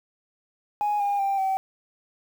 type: tone with pitch steps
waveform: sine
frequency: 830.6 / 809.3 / 788.5 / 768.3 Hz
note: G#5 / G#5 / G5 / G5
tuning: 0 / -45 / +10 / -35 cents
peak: -20 dBFS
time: 0.81-1.57 s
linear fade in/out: 0 ms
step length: 190 ms
effects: tanh soft clip ceiling -19 dBFS + 8-bit